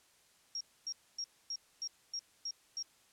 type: tone bursts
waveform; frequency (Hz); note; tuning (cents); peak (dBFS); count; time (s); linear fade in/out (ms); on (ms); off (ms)
sine; 5588; F8; 0; -36; 8; 0.55-2.826; 2; 57; 260
effects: white hiss -67 dBFS RMS until 3.12 s + low-pass 10000 Hz 12 dB/octave